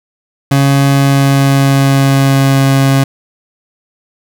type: tone with pitch glide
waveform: 30% pulse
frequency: 138.59 to 135.97 Hz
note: C#3 to C#3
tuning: 0 to -33 cents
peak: -4 dBFS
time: 0.51-3.04 s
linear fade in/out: 5 ms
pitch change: -33 cents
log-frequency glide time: 0.91-2.63 s
effects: none